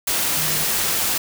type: tone in noise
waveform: sine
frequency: 155.56 Hz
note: D#3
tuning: in tune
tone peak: -31 dBFS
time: 0.36-0.64 s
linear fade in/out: 5 ms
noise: white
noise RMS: -21 dBFS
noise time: 0.07-1.18 s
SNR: -13 dB
effects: none